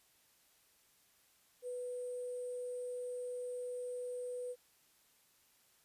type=tone with sample-and-hold; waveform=sine; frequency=494.3 Hz; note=B4; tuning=1 cent sharp; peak=-39 dBFS; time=1.62-4.56 s; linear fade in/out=50 ms; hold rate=8820 Hz; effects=white hiss -70 dBFS RMS until 5.84 s + resampled to 32000 Hz